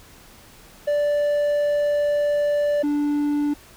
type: tone pair in turn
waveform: triangle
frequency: 585 / 292.5 Hz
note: D5 / D4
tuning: -7 / -7 cents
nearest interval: octave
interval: 1200 cents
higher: first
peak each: -16 / -17 dBFS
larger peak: first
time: 0.87-2.83 / 2.83-3.54 s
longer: first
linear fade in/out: 10 ms
effects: pink hiss -48 dBFS RMS until 3.76 s